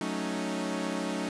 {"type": "chord", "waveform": "sawtooth", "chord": "D# half-diminished seventh", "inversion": "first", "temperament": "equal", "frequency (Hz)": [185, 220, 277.2, 311.1], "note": ["F#3", "A3", "C#4", "D#4"], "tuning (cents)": [0, 0, 0, 0], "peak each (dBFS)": -32, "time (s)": [0.01, 1.29], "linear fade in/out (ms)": 2, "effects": ["resampled to 22050 Hz", "9-bit"]}